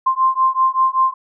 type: beating tone pair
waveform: sine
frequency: 1046.5 / 1051.7 Hz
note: C6 / C6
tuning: 0 / +9 cents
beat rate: 5.2 Hz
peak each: -16 dBFS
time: 0.06-1.14 s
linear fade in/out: 10 ms
effects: none